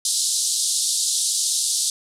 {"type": "band-pass noise", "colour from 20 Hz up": "white", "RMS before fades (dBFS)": -22, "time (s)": [0.05, 1.9], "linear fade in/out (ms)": 2, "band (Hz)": [3700, 10000], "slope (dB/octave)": 48, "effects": []}